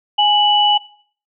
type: tone pair together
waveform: sine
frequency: 830.6 / 2960 Hz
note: G#5 / F#7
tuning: 0 / 0 cents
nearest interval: octave + minor seventh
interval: 2200 cents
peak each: -13 dBFS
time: 0.18-0.78 s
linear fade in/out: 10 ms
effects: noise-tail reverb RT60 0.5 s tail -19 dB re dry